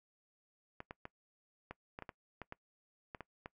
clicks, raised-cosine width 0.5 ms, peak -29 dBFS, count 12, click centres 0.804 / 0.909 / 1.054 / 1.71 / 1.989 / 2.023 / 2.092 / 2.417 / 2.524 / 3.148 / 3.207 / 3.459 s, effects noise-tail reverb RT60 0.1 s tail -22 dB re dry

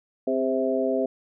harmonic tone with a mistuned harmonic, 130.81 Hz, C3, in tune, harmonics 2 / 3 / 4 / 5, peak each -27 / -27 / -27 / -27 dBFS, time 0.27-1.06 s, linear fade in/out 5 ms, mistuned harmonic 3, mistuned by +45 cents, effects none

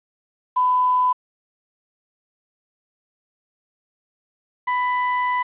sine / 35% pulse tone pair in turn, 1002 / 993.4 Hz, B5 / B5, +25 / +10 cents, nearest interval unison, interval 15 cents, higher first, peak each -15 / -17 dBFS, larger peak first, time 0.56-1.13 / 4.67-5.43 s, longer second, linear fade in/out 10 ms, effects resampled to 8000 Hz + 8-bit

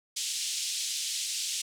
white band-pass noise, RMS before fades -33 dBFS, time 0.16-1.62 s, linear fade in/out 10 ms, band 2900 to 8200 Hz, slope 24 dB/octave, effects none

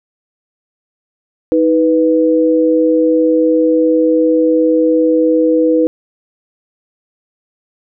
sine tone pair together, 316.7 / 493.9 Hz, D#4 / B4, +31 / 0 cents, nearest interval minor sixth, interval 769 cents, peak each -11 dBFS, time 1.52-5.87 s, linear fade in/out 0 ms, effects none

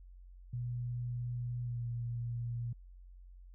sine tone with pitch glide, 121.6 to 118.75 Hz, B2 to A#2, -26 to +33 cents, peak -35 dBFS, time 0.53-2.73 s, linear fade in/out 5 ms, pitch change -41 cents, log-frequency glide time 1.64-1.83 s, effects added 45 Hz sine -51 dBFS peak until 3.54 s

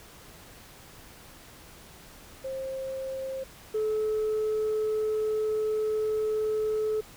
sine tone pair in turn, 531 / 431.5 Hz, C5 / A4, +25 / -34 cents, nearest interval major third, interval 359 cents, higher first, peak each -31 / -23 dBFS, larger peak second, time 2.44-3.44 / 3.74-7.01 s, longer second, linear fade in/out 10 ms, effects tanh soft clip ceiling -23 dBFS + pink hiss -50 dBFS RMS until 7.16 s

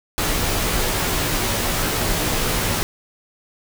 pink noise with comb filter, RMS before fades -21 dBFS, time 0.18-2.83 s, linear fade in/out 0 ms, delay 15 ms, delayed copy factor -0.65, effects none

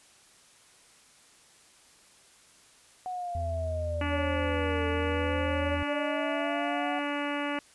sine linear two-way sweep, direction down then up, 740 to 446.7 to 740 Hz, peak -32 dBFS, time 3.06-6.99 s, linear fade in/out 0 ms, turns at 4.88 s
triangle tone with pitch glide, 83.2 to 82.43 Hz, E2 to E2, +17 to 0 cents, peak -29 dBFS, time 3.35-5.83 s, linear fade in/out 0 ms, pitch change -17 cents, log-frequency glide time 3.47-3.67 s
harmonic tone, 288.9 Hz, D4, 28 cents flat, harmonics 1 / 2 / 3 / 4 / 5 / 6 / 7 / 8 / 9 / 10, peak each -33 / -36 / -38 / -39 / -40 / -41 / -41 / -42 / -43 / -43 dBFS, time 4.01-7.59 s, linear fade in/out 2 ms
effects white hiss -58 dBFS RMS until 7.74 s + resampled to 24000 Hz

